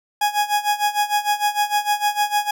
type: tone with tremolo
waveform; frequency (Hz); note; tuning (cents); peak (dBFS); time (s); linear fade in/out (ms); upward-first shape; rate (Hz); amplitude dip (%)
40% pulse; 830.6; G#5; 0; -14; 0.21-2.51; 5; sine; 6.6; 85
effects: none

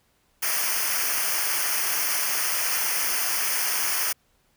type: noise with comb filter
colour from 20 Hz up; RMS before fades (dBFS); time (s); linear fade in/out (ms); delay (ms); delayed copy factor
white; -25; 0.42-4.13; 10; 0.26; -0.85
effects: pink hiss -66 dBFS RMS until 4.56 s

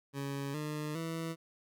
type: tone with pitch steps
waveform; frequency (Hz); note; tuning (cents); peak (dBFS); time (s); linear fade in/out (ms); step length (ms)
20% pulse; 139.4 / 151.14 / 163.87; C#3 / D#3 / E3; +10 / -50 / -10; -31; 0.13-1.36; 50; 410
effects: none

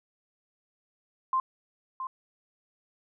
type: tone with echo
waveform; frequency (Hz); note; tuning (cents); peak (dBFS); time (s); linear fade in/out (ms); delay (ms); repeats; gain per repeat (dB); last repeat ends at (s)
sine; 1046.5; C6; 0; -23; 1.33-1.4; 2; 670; 1; -9; 2.07
effects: none

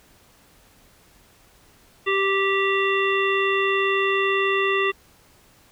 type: harmonic tone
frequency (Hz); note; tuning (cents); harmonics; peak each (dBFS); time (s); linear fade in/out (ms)
391; G4; -4; 1 / 3 / 5 / 7 / 9; -22 / -25 / -25 / -26 / -33; 2.06-4.92; 20
effects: pink hiss -55 dBFS RMS until 5.71 s

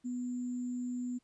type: tone with sample-and-hold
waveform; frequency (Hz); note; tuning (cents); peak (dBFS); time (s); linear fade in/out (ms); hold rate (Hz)
sine; 246.9; B3; 0; -34; 0.04-1.19; 20; 7350
effects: pink hiss -75 dBFS RMS until 1.23 s + resampled to 22050 Hz

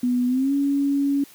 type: tone with pitch glide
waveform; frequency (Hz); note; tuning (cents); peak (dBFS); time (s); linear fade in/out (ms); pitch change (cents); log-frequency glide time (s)
sine; 246.9 to 280.4; B3 to C#4; 0 to +20; -18; 0.03-1.24; 5; +220; 0.27-0.53
effects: white hiss -49 dBFS RMS until 1.34 s

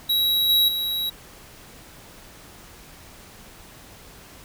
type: tone with level steps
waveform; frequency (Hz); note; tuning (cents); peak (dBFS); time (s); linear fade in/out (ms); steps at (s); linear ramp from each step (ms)
square; 3868; B7; -37; -19 / -16 / -24; 0.09-1.1; 10; 0.49 / 0.68; 5
effects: pink hiss -46 dBFS RMS until 4.44 s

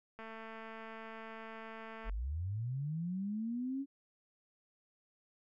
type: click train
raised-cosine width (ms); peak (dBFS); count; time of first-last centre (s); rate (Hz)
0.5; -34; 426; 0.19-2.096; 223
type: linear sweep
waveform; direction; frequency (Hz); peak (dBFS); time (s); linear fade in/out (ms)
sine; up; 37.01 to 280.8; -35; 2.04-3.86; 50
effects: none

